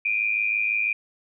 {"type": "tone pair together", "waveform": "sine", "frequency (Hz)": [2368, 2474], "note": ["D7", "D#7"], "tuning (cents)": [14, -10], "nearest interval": "minor second", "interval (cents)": 76, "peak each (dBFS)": -24, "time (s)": [0.05, 0.93], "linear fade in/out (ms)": 5, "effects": []}